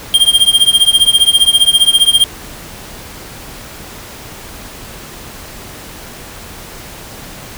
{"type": "tone with tremolo", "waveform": "square", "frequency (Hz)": 3202, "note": "G7", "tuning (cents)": 36, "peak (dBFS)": -3, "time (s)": [0.14, 2.24], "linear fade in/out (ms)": 0, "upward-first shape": "triangle", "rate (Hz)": 15, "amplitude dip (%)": 100, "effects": ["pink hiss -31 dBFS RMS until 7.57 s"]}